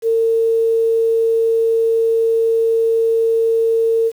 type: tone with quantisation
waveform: sine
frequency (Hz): 454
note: A#4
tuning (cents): -46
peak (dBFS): -12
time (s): 0.02-4.12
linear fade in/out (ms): 50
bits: 7
effects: none